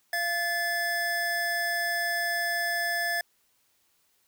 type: tone pair together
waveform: square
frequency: 688.1 / 1734 Hz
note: F5 / A6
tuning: -26 / -26 cents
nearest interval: octave + major third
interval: 1600 cents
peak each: -33 / -28 dBFS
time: 0.13-3.21 s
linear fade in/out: 2 ms
effects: white hiss -69 dBFS RMS until 4.27 s